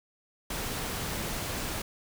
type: noise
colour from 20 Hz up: pink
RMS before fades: -34 dBFS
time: 0.5-1.82 s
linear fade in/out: 5 ms
effects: none